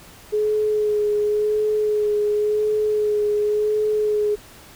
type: tone with vibrato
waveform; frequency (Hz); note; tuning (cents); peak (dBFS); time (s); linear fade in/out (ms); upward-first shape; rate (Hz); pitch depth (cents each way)
sine; 422; G#4; +28; -17; 0.32-4.36; 20; sine; 0.92; 19
effects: pink hiss -45 dBFS RMS until 4.75 s